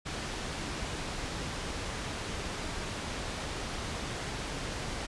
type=low-pass noise; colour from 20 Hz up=pink; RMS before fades=-37 dBFS; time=0.05-5.07 s; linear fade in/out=20 ms; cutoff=6800 Hz; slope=12 dB/octave; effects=resampled to 24000 Hz